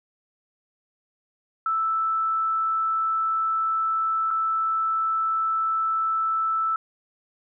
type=tone with dropouts; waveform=sine; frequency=1318.5 Hz; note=E6; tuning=in tune; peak=-21 dBFS; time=1.66-6.76 s; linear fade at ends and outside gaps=2 ms; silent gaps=4.306-4.31 s; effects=none